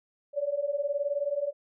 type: beating tone pair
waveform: sine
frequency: 560 / 579 Hz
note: C#5 / D5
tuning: +18 / -25 cents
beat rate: 19 Hz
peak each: -31 / -29 dBFS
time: 0.33-1.53 s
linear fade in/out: 50 ms
effects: none